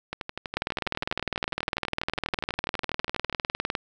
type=two click trains; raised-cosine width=0.3 ms; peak=-15 / -10 dBFS; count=40 / 64; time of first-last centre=0.13-3.327 / 0.57-3.752 s; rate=12.2 / 19.8 Hz; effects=none